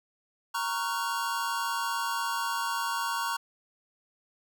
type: chord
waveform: square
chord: Gb major seventh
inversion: first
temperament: equal with one note detuned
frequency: 932.3 / 1108.7 / 1396.9 / 1497.2 Hz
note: Bb5 / Db6 / F6 / Gb6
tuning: 0 / 0 / 0 / +20 cents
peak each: -33 / -34 / -38 / -38 dBFS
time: 0.54-3.37 s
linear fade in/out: 10 ms
effects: none